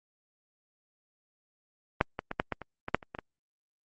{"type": "clicks", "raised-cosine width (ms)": 0.5, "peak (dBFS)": [-6, -18, -18, -10, -15, -24, -20, -7, -30, -22, -21], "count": 11, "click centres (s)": [2.011, 2.191, 2.314, 2.399, 2.523, 2.617, 2.884, 2.946, 3.028, 3.149, 3.188], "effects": ["Opus 32 kbps"]}